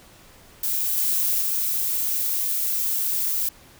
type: noise with level steps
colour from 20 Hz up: violet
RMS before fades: -24 / -22 / -24 dBFS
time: 0.63-3.49 s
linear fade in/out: 5 ms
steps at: 0.97 / 1.41 s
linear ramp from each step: 10 ms
effects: pink hiss -50 dBFS RMS until 3.79 s